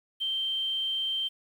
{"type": "tone", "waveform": "sine", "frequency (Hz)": 3136, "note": "G7", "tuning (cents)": 0, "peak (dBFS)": -27, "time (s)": [0.2, 1.29], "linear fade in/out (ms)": 20, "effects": ["9-bit"]}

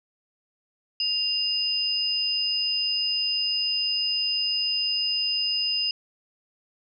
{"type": "tone pair together", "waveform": "sine", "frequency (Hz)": [2808, 5003], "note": ["F7", "D#8"], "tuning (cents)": [9, 9], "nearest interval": "minor seventh", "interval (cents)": 1000, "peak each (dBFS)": [-28, -24], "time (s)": [1, 5.91], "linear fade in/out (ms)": 2, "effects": []}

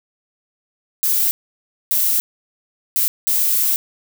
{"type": "noise bursts at uneven times", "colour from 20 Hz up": "violet", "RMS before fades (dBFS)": -17, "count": 4, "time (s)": [[1.03, 1.31], [1.91, 2.2], [2.96, 3.08], [3.27, 3.76]], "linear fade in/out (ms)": 0, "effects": []}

